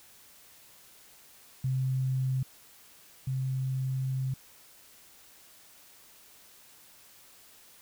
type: tone pair in turn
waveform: sine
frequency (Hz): 130.81 / 131.57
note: C3 / C3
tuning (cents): 0 / +10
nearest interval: unison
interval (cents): 10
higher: second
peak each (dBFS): -26 / -28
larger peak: first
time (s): 1.64-2.43 / 3.27-4.34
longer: second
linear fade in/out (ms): 5
effects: white hiss -56 dBFS RMS until 7.81 s